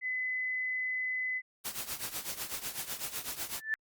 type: tone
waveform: sine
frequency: 2018 Hz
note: B6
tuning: 37 cents sharp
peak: -31 dBFS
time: 0.01-1.42 s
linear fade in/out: 50 ms
type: noise with tremolo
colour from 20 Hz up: white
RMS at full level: -35 dBFS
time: 1.64-3.61 s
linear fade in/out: 20 ms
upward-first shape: triangle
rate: 8 Hz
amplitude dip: 85%
type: tone with exponential growth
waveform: sine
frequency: 1760 Hz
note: A6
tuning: in tune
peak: -25 dBFS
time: 3.52-3.74 s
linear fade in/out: 0 ms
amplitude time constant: 47 ms
effects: Opus 48 kbps